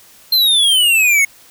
square exponential sweep, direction down, 4196 to 2166 Hz, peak -10 dBFS, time 0.32-1.25 s, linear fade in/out 5 ms, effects white hiss -45 dBFS RMS until 1.5 s

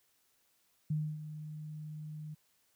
sine tone with ADSR envelope, 153 Hz, D#3, 29 cents flat, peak -29 dBFS, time 0.9-2.35 s, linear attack 7 ms, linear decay 270 ms, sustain -12 dB, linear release 15 ms, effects white hiss -73 dBFS RMS until 2.75 s

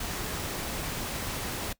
pink noise, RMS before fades -34 dBFS, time 0-1.73 s, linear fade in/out 5 ms, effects noise-tail reverb RT60 0.1 s tail -20 dB re dry

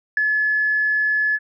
sine tone with ADSR envelope, 1714 Hz, A6, 46 cents flat, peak -11 dBFS, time 0.17-1.39 s, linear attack 3 ms, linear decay 7 ms, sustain -5 dB, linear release 42 ms, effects tanh soft clip ceiling -8 dBFS

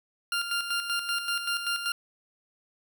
20% pulse tone with tremolo, 1396.9 Hz, F6, in tune, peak -21 dBFS, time 0.32-1.92 s, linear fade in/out 2 ms, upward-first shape square, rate 5.2 Hz, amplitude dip 55%, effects none

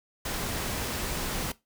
pink noise, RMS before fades -32 dBFS, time 0.25-1.52 s, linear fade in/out 5 ms, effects noise-tail reverb RT60 0.2 s tail -18 dB re dry

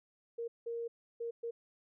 sine tone bursts at uneven times, 466.2 Hz, A#4, in tune, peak -36 dBFS, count 4, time 0.38-0.48 / 0.66-0.88 / 1.2-1.31 / 1.43-1.51 s, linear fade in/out 10 ms, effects none

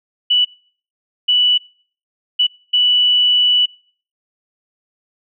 sine tone bursts at uneven times, 2960 Hz, F#7, in tune, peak -10 dBFS, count 4, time 0.3-0.45 / 1.28-1.58 / 2.39-2.47 / 2.73-3.66 s, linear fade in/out 10 ms, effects noise-tail reverb RT60 0.5 s tail -25 dB re dry

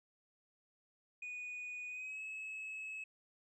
sine tone with pitch glide, 2470 to 2582 Hz, D#7 to E7, -13 to -37 cents, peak -40 dBFS, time 1.22-3.04 s, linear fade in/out 5 ms, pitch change +76 cents, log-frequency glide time 1.89-2.21 s, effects tanh soft clip ceiling -41 dBFS

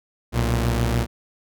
sawtooth tone pair together, 61.74 / 116.55 Hz, B1 / A#2, 0 / 0 cents, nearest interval major seventh, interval 1100 cents, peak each -18 dBFS, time 0.32-1.07 s, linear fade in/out 50 ms, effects none

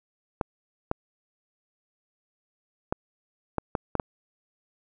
clicks, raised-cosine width 1 ms, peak -11 dBFS, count 7, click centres 0.412 / 0.914 / 2.925 / 3.583 / 3.752 / 3.953 / 3.998 s, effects none

